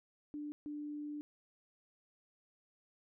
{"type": "tone bursts at uneven times", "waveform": "sine", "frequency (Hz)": 295.8, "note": "D4", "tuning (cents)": 13, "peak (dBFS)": -40, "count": 2, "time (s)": [[0.34, 0.52], [0.66, 1.21]], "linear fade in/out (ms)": 0, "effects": []}